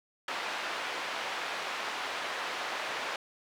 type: band-pass noise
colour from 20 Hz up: pink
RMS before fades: -36 dBFS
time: 0.28-3.16 s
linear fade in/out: 2 ms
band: 720 to 3300 Hz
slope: 12 dB/octave
effects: none